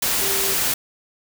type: tone in noise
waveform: sine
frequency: 391.5 Hz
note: G4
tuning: 2 cents flat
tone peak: -29 dBFS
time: 0.21-0.54 s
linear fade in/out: 5 ms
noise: white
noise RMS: -21 dBFS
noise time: 0.02-0.74 s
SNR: -11 dB
effects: none